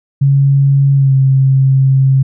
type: tone with pitch glide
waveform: sine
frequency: 138.59 to 134.1 Hz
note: C#3 to C3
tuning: 0 to +43 cents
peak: -6 dBFS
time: 0.21-2.23 s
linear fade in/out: 10 ms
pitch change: -57 cents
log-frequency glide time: 0.95-1.14 s
effects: none